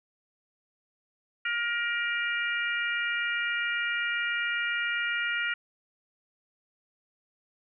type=harmonic tone; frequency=472.6 Hz; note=A#4; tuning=24 cents sharp; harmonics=3 / 4 / 5 / 6; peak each=-30 / -32 / -34 / -36 dBFS; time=1.45-5.54 s; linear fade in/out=5 ms; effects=none